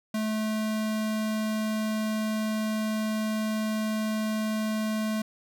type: tone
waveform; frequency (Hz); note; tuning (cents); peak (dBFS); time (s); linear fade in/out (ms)
square; 216.7; A3; -26; -27; 0.14-5.22; 5
effects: none